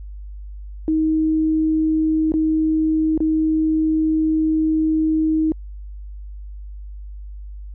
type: tone with dropouts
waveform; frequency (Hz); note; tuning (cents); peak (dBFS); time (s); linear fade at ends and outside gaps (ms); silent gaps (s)
sine; 314.8; D#4; +20; -15; 0.88-5.52; 1; 2.32-2.339 / 3.177-3.204
effects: added 50 Hz sine -31 dBFS peak until 7.74 s